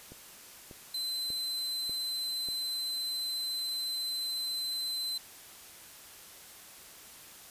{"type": "click train", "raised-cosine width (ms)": 2, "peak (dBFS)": -34, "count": 5, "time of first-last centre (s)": [0.12, 2.487], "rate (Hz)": 1.69}
{"type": "tone", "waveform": "40% pulse", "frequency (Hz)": 4057, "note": "B7", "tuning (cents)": 46, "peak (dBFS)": -31, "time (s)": [0.94, 5.18], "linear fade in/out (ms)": 5}
{"effects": ["white hiss -51 dBFS RMS until 7.5 s", "resampled to 32000 Hz"]}